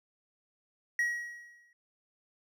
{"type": "tone with exponential decay", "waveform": "triangle", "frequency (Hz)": 1906, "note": "A#6", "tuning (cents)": 38, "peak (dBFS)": -23, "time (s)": [0.99, 1.73], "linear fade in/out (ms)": 2, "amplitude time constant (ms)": 160, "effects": []}